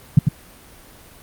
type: tone with echo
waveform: sine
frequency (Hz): 146.83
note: D3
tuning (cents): 0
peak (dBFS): -4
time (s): 0.17-0.19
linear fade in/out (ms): 5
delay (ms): 97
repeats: 1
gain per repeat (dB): -6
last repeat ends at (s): 0.287
effects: pink hiss -45 dBFS RMS until 1.22 s + Opus 32 kbps